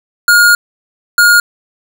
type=tone bursts at uneven times; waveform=square; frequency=1427 Hz; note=F6; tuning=37 cents sharp; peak=-5 dBFS; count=2; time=0.28-0.55 / 1.18-1.4 s; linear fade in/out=2 ms; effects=none